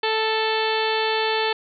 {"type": "harmonic tone", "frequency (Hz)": 440, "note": "A4", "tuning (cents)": 0, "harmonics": [1, 2, 3, 4, 5, 6, 7, 8, 9, 10], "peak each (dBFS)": [-24, -25, -33, -29, -34, -30, -32, -31, -38, -33], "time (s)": [0.03, 1.53], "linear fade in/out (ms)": 5, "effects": []}